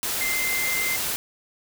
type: tone in noise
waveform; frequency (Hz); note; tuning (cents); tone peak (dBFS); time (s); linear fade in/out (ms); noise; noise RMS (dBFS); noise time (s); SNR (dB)
sine; 2084; C7; -7; -25; 0.21-0.96; 0; white; -27; 0.03-1.16; -1
effects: none